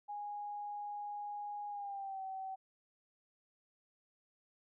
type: tone with pitch glide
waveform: sine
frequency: 825 to 765.3 Hz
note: G#5 to G5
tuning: -12 to -42 cents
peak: -40 dBFS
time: 0.08-2.56 s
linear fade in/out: 20 ms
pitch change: -130 cents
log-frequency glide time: 1.69-2.22 s
effects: none